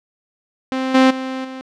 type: tone with level steps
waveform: sawtooth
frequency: 261.6 Hz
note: C4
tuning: in tune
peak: -15 / -5 / -19 / -25 dBFS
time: 0.72-1.61 s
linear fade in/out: 0 ms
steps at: 0.94 / 1.1 / 1.44 s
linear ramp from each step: 10 ms
effects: low-pass 4000 Hz 12 dB/octave